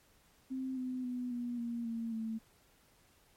sine tone with pitch steps, 261.6 / 254.7 / 248.1 / 241.6 / 235.2 / 229.1 / 223 Hz, C4 / C4 / B3 / B3 / A#3 / A#3 / A3, 0 / -46 / +8 / -38 / +16 / -30 / +23 cents, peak -35 dBFS, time 0.5-2.39 s, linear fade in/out 20 ms, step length 270 ms, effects pink hiss -67 dBFS RMS until 3.36 s + MP3 64 kbps

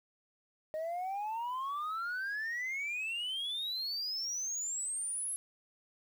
sine exponential sweep, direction up, 615 to 11040 Hz, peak -32 dBFS, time 0.74-5.36 s, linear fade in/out 0 ms, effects tanh soft clip ceiling -33 dBFS + 10-bit

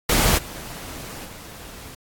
pink noise with level steps, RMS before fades -18 / -36 / -40 dBFS, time 0.09-1.95 s, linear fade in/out 5 ms, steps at 0.37 / 1.24 s, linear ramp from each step 20 ms, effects AAC 64 kbps

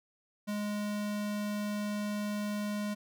square tone, 207.7 Hz, G#3, in tune, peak -33 dBFS, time 0.47-2.95 s, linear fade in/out 20 ms, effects none

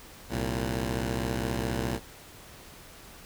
10% pulse tone pair together, 64.6 / 114.5 Hz, C2 / A#2, -21 / -31 cents, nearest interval minor seventh, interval 990 cents, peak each -22 / -24 dBFS, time 0.29-2 s, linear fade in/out 50 ms, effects pink hiss -49 dBFS RMS until 3.25 s

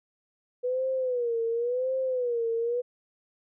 sine tone with vibrato, 490 Hz, B4, 14 cents flat, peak -25 dBFS, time 0.63-2.82 s, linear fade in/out 20 ms, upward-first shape sine, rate 0.93 Hz, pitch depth 120 cents each way, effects none

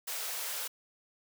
white high-pass noise, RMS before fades -37 dBFS, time 0.07-0.68 s, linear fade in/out 10 ms, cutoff 430 Hz, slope 48 dB/octave, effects none

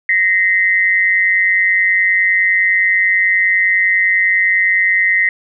sine tone pair together, 1864.7 / 2055 Hz, A#6 / C7, 0 / -32 cents, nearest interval major second, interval 168 cents, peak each -13 dBFS, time 0.09-5.29 s, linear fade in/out 2 ms, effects none

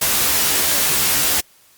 white noise with comb filter, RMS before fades -17 dBFS, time 0.01-1.41 s, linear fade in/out 10 ms, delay 14 ms, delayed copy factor +0.75, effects white hiss -52 dBFS RMS until 1.77 s + Opus 48 kbps

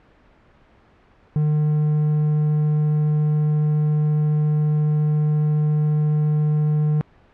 triangle tone, 151.2 Hz, D#3, 49 cents flat, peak -14 dBFS, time 1.36-7.01 s, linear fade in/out 0 ms, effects pink hiss -54 dBFS RMS until 7.33 s + low-pass 2000 Hz 12 dB/octave

